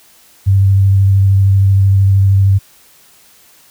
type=tone with vibrato; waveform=sine; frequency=97.6 Hz; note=G2; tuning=7 cents flat; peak=-6 dBFS; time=0.46-2.59 s; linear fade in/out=20 ms; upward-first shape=sine; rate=13 Hz; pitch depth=15 cents each way; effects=white hiss -46 dBFS RMS until 3.7 s